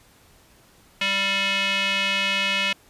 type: tone with band-pass filter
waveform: square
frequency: 196.3 Hz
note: G3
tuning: 3 cents sharp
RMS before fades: -23 dBFS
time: 1.01-2.73 s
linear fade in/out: 5 ms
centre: 2700 Hz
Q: 3.5
effects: pink hiss -55 dBFS RMS until 2.89 s + resampled to 32000 Hz